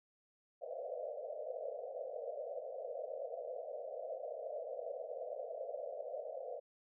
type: band-pass noise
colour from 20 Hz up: pink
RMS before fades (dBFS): -44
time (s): 0.61-6.6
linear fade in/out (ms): 20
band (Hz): 480 to 680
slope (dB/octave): 96
effects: none